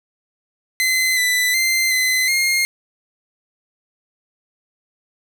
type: tone with pitch steps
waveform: sawtooth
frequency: 2047 / 1993 / 2080 / 2036 / 2130 Hz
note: C7 / B6 / C7 / C7 / C7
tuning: -38 / +15 / -11 / -48 / +30 cents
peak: -12 dBFS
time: 0.8-2.65 s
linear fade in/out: 0 ms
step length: 370 ms
effects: none